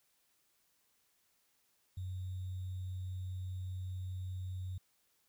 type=tone with sample-and-hold; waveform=sine; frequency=92.5 Hz; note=F#2; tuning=in tune; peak=-38 dBFS; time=1.97-4.78 s; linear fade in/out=5 ms; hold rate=3675 Hz; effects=white hiss -75 dBFS RMS until 5.28 s